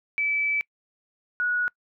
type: tone pair in turn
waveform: sine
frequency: 2306 / 1460.7 Hz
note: D7 / F#6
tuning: -32 / -23 cents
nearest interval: minor sixth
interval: 791 cents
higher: first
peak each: -22 dBFS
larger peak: neither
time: 0.18-0.61 / 1.4-1.68 s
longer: first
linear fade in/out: 0 ms
effects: noise-tail reverb RT60 0.1 s tail -25 dB re dry